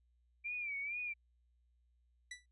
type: tone with vibrato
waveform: sine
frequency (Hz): 2343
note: D7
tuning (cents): -5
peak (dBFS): -38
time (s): 0.44-1.14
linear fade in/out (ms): 20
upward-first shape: sine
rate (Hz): 2.2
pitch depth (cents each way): 93
type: tone with exponential decay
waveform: sawtooth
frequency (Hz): 1971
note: B6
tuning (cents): -4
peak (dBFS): -38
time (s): 2.31-2.46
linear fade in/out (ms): 5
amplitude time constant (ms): 31
effects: added 60 Hz sine -70 dBFS peak until 2.51 s + resampled to 24000 Hz